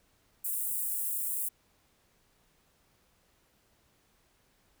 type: high-pass noise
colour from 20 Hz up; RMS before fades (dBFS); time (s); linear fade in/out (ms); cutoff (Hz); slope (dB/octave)
white; -33; 0.44-1.49; 10; 8300; 48
effects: pink hiss -69 dBFS RMS until 4.8 s